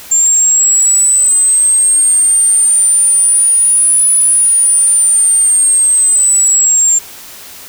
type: linear two-way sweep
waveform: sine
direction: up then down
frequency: 7320 to 9956 to 7320 Hz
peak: -6 dBFS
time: 0.11-6.99 s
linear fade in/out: 10 ms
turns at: 4.13 s
effects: white hiss -32 dBFS RMS until 7.68 s